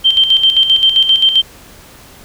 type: tone with tremolo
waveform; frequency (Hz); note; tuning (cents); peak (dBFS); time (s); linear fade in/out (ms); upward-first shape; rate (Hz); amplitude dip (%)
sine; 3136; G7; 0; -5; 0.04-1.42; 20; square; 7.6; 60
effects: pink hiss -39 dBFS RMS until 2.24 s